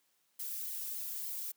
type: noise with flanger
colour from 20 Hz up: violet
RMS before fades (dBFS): -40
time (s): 0.39-1.52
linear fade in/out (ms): 10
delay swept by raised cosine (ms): 0.94 to 2.44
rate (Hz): 3.4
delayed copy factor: +0.65
effects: white hiss -75 dBFS RMS until 1.56 s + high-pass 150 Hz 12 dB/octave